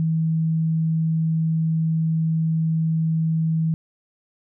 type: tone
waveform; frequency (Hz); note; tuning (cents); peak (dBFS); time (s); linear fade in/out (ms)
sine; 161.1; E3; -39; -18; 0-3.74; 0
effects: none